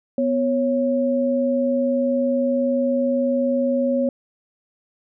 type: tone pair together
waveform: sine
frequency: 248.1 / 550.3 Hz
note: B3 / C#5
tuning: +8 / -13 cents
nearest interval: octave + major second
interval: 1379 cents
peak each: -20 dBFS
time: 0.18-4.09 s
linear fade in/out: 2 ms
effects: none